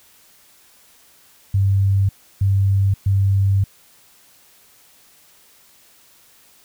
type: tone bursts at uneven times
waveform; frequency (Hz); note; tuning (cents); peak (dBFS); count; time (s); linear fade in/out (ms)
sine; 98; G2; 0; -13; 3; 1.54-2.09 / 2.41-2.94 / 3.06-3.64; 5
effects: white hiss -52 dBFS RMS until 6.64 s